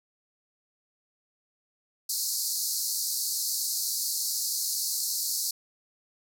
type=band-pass noise; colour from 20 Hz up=pink; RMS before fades=-30 dBFS; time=2.09-5.51 s; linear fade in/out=5 ms; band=4200 to 16000 Hz; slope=96 dB/octave; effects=none